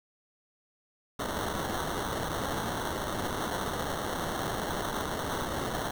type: noise with sample-and-hold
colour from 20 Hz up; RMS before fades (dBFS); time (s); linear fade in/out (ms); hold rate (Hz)
white; -33; 1.19-5.91; 5; 2450
effects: none